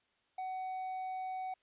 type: tone with tanh clipping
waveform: triangle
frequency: 750 Hz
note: F#5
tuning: 23 cents sharp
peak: -38 dBFS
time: 0.38-1.54 s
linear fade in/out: 5 ms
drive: 9 dB
effects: white hiss -75 dBFS RMS until 1.62 s + resampled to 8000 Hz